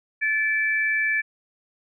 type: tone pair together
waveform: sine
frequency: 1739.5 / 2322 Hz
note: A6 / D7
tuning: -20 / -20 cents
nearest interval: perfect fourth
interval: 500 cents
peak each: -22 / -24 dBFS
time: 0.21-1.22 s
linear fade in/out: 20 ms
effects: none